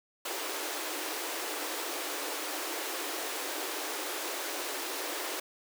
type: high-pass noise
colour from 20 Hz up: pink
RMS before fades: -36 dBFS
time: 0.25-5.4 s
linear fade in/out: 5 ms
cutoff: 290 Hz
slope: 96 dB/octave
effects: none